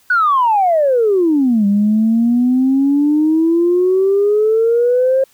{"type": "exponential two-way sweep", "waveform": "sine", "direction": "down then up", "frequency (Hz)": [1505, 199, 538], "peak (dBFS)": -9, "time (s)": [0.1, 5.24], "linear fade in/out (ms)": 5, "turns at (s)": 1.66, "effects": ["tanh soft clip ceiling -5 dBFS", "white hiss -53 dBFS RMS until 5.33 s"]}